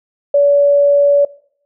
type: tone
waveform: sine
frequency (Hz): 571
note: D5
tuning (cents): -49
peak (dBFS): -7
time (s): 0.34-1.25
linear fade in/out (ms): 5
effects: noise-tail reverb RT60 0.6 s tail -21 dB re dry